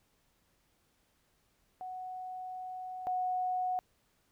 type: tone pair in turn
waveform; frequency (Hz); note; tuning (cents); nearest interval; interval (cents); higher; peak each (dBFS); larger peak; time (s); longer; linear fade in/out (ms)
sine; 740 / 734.9; F#5 / F#5; 0 / -12; unison; 12; first; -39 / -30; second; 1.81-3.07 / 3.07-3.79; first; 0
effects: pink hiss -73 dBFS RMS until 4.31 s